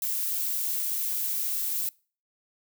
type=noise; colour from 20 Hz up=violet; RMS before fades=-29 dBFS; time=0.02-1.89 s; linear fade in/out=2 ms; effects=noise-tail reverb RT60 0.4 s tail -25 dB re dry